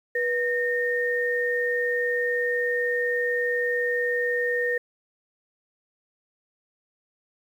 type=tone pair together; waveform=sine; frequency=486.9 / 1835.9 Hz; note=B4 / A#6; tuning=-25 / -27 cents; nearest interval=octave + major seventh; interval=2298 cents; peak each=-25 dBFS; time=0.15-4.78 s; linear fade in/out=5 ms; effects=9-bit